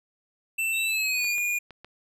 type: tone with pitch glide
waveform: square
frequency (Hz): 2670 to 2434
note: E7 to D#7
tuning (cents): +22 to -39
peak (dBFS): -25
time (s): 0.58-1.59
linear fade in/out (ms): 10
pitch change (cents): -161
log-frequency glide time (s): 0.85-1.28
type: exponential sweep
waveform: sine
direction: up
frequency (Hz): 3729 to 4699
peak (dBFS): -33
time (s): 0.72-1.36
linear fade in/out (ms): 50
type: clicks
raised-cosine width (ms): 0.3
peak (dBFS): -28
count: 4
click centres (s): 1.245 / 1.382 / 1.707 / 1.846
effects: none